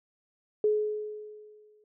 sine tone with exponential decay, 424.1 Hz, G#4, 36 cents sharp, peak -20 dBFS, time 0.64-1.84 s, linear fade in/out 2 ms, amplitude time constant 260 ms, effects none

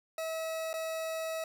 40% pulse tone with dropouts, 645 Hz, E5, 38 cents flat, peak -33 dBFS, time 0.18-1.44 s, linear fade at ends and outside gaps 2 ms, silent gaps 0.731-0.739 s, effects none

